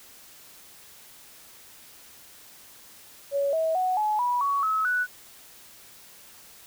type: tone with pitch steps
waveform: sine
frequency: 561 / 644.4 / 740.2 / 850.3 / 976.8 / 1122 / 1288.8 / 1480.5 Hz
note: C#5 / E5 / F#5 / G#5 / B5 / C#6 / E6 / F#6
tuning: +21 / -39 / 0 / +41 / -19 / +21 / -39 / +1 cents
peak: -22 dBFS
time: 3.31-5.07 s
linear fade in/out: 50 ms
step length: 220 ms
effects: white hiss -50 dBFS RMS until 6.66 s